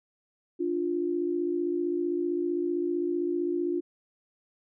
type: tone pair together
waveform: sine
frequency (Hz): 294.8 / 350.3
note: D4 / F4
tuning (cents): +7 / +5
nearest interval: minor third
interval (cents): 298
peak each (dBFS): -31 / -27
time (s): 0.59-3.81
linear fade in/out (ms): 20
effects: none